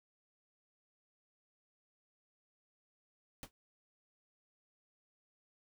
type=noise with exponential decay; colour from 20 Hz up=pink; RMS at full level=-42 dBFS; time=3.43-3.51 s; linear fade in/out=0 ms; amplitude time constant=16 ms; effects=none